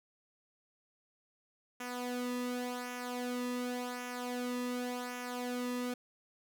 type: tone with flanger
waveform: sawtooth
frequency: 246.9 Hz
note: B3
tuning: in tune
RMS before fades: -38 dBFS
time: 1.8-5.94 s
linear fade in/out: 5 ms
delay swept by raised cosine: 0.23 to 1.33 ms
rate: 0.89 Hz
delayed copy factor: -0.65
effects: none

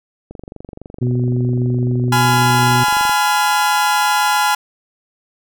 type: click train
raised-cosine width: 2 ms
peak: -19 dBFS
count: 67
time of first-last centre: 0.31-3.095 s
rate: 23.7 Hz
type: harmonic tone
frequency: 123.47 Hz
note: B2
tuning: in tune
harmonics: 1 / 2 / 3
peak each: -15 / -21 / -25 dBFS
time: 1.01-2.84 s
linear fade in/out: 10 ms
type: chord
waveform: 40% pulse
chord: F diminished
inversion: first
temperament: just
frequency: 838.1 / 1005.8 / 1396.9 Hz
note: Ab5 / Cb6 / F6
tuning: +16 / +31 / 0 cents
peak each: -15 / -18 / -18 dBFS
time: 2.12-4.55 s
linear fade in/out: 5 ms
effects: none

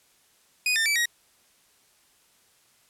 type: tone with pitch steps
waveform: sawtooth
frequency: 2485 / 1799 / 2311 / 1893 Hz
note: D#7 / A6 / D7 / A#6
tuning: -3 / +38 / -28 / +26 cents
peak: -18 dBFS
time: 0.66-1.056 s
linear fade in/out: 2 ms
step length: 99 ms
effects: white hiss -62 dBFS RMS until 2.89 s + low-pass 12000 Hz 12 dB/octave

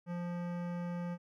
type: tone with hard clipping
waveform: sine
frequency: 174.61 Hz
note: F3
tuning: in tune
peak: -38 dBFS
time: 0.06-1.18 s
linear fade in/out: 50 ms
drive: 17 dB
effects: none

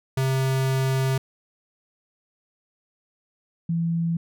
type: tone pair in turn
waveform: square / sine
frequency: 132.7 / 167.19 Hz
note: C3 / E3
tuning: +25 / +25 cents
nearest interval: major third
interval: 400 cents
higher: second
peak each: -21 dBFS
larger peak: neither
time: 0.17-1.18 / 3.69-4.17 s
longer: first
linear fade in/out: 5 ms
effects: none

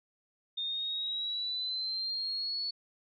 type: exponential sweep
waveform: sine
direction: up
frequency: 3642 to 4435 Hz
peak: -32 dBFS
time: 0.57-2.71 s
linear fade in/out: 10 ms
effects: none

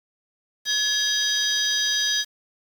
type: tone cluster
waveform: sine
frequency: 1700 / 3228 / 3790 / 4873 / 5970 Hz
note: G#6 / G#7 / A#7 / D#8 / F#8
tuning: +40 / -50 / +28 / -37 / +15 cents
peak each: -26 dBFS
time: 0.65-2.25 s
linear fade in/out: 50 ms
effects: tanh soft clip ceiling -13 dBFS + 7-bit

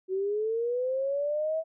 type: linear sweep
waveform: sine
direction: up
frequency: 370 to 651 Hz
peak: -26 dBFS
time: 0.08-1.64 s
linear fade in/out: 50 ms
effects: none

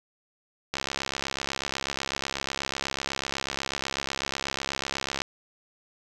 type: click train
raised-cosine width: 0.2 ms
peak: -11 dBFS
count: 306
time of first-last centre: 0.74-5.219 s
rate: 68.1 Hz
effects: none

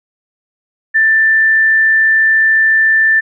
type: tone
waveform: sine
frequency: 1773 Hz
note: A6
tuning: 13 cents sharp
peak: -7 dBFS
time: 0.94-3.21 s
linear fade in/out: 20 ms
effects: none

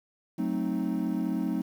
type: chord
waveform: triangle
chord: F# diminished seventh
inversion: none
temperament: equal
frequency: 185 / 220 / 261.6 / 311.1 Hz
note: F#3 / A3 / C4 / Eb4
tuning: 0 / 0 / 0 / 0 cents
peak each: -30 dBFS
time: 0.38-1.62 s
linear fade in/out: 10 ms
effects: tanh soft clip ceiling -15 dBFS + 9-bit

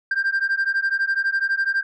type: beating tone pair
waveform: sine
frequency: 1578 / 1590 Hz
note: G6 / G6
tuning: +11 / +24 cents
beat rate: 12 Hz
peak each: -20 dBFS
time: 0.11-1.83 s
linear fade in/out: 5 ms
effects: tanh soft clip ceiling -16 dBFS

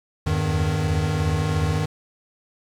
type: tone cluster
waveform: square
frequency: 81.5 / 84.4 / 98.2 / 154.2 Hz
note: E2 / E2 / G2 / D#3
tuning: -19 / +41 / +4 / -15 cents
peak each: -28 / -31 / -26 / -24 dBFS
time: 0.26-1.86 s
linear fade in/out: 10 ms
effects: low-pass 9000 Hz 12 dB/octave + 8-bit

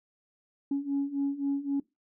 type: beating tone pair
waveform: sine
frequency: 277.2 / 281 Hz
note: C#4 / C#4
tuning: 0 / +24 cents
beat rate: 3.8 Hz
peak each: -31 / -28 dBFS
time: 0.71-1.8 s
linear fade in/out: 5 ms
effects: noise-tail reverb RT60 0.2 s tail -21 dB re dry + tanh soft clip ceiling -22 dBFS

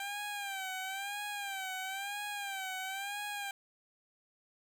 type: tone with vibrato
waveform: 15% pulse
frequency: 788 Hz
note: G5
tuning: 9 cents sharp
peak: -31 dBFS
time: 0-3.51 s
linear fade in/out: 2 ms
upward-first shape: sine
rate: 1 Hz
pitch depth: 85 cents each way
effects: none

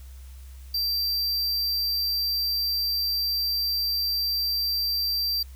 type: tone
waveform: square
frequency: 4699 Hz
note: D8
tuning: in tune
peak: -24 dBFS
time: 0.74-5.43 s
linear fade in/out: 5 ms
effects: added 65 Hz sine -40 dBFS peak until 5.55 s + white hiss -56 dBFS RMS until 5.55 s

